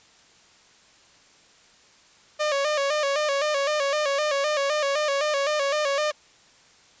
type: tone with vibrato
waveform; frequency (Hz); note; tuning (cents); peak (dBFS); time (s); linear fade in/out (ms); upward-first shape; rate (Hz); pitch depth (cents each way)
sawtooth; 580; D5; -22; -18; 2.39-6.12; 20; square; 3.9; 73
effects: white hiss -55 dBFS RMS until 7 s + resampled to 16000 Hz